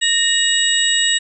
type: tone cluster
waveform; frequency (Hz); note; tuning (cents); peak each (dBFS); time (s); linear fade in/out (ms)
sine; 1846 / 2882 / 3782 / 7830; A#6 / F#7 / A#7 / B8; -17 / -46 / +24 / -16; -19; 0.01-1.19; 20
effects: none